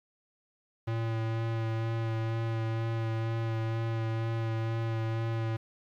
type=tone with vibrato; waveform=square; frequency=113.2 Hz; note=A2; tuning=50 cents sharp; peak=-30 dBFS; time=0.87-5.57 s; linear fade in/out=10 ms; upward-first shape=sine; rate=2.1 Hz; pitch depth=15 cents each way; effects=low-pass 3000 Hz 12 dB/octave + 10-bit